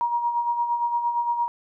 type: tone with tremolo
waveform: sine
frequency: 949 Hz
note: A#5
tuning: 31 cents sharp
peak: -19 dBFS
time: 0.01-1.48 s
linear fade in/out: 0 ms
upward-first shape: sine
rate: 8.7 Hz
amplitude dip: 55%
effects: none